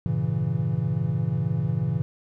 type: chord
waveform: triangle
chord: G diminished seventh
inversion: none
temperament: equal with one note detuned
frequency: 100.17 / 116.54 / 138.59 / 164.81 Hz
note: G2 / Bb2 / Db3 / Fb3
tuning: +38 / 0 / 0 / 0 cents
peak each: -30 / -26 / -25 / -25 dBFS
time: 0.06-2.02 s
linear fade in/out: 0 ms
effects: none